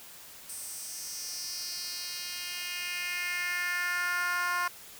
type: tone with high-pass filter sweep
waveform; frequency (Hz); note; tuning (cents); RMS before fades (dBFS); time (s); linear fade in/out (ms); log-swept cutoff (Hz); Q
10% pulse; 354.5; F4; +26; -34; 0.49-4.68; 5; 8500 to 1100; 2.6
effects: white hiss -49 dBFS RMS until 4.99 s